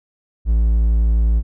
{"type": "tone", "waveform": "triangle", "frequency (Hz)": 55.8, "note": "A1", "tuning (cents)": 25, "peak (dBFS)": -10, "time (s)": [0.45, 1.43], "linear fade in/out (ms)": 50, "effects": []}